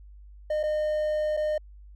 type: tone with dropouts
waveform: triangle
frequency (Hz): 610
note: D#5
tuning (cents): -34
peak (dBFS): -22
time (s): 0.5-1.58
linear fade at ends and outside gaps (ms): 5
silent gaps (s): 0.631-0.635 / 1.368-1.372
effects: added 50 Hz sine -45 dBFS peak until 1.95 s